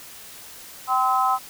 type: harmonic tone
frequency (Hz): 257.8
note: C4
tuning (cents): -26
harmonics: 3 / 4 / 5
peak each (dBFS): -22 / -22 / -22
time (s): 0.87-1.39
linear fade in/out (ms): 50
effects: white hiss -42 dBFS RMS until 1.49 s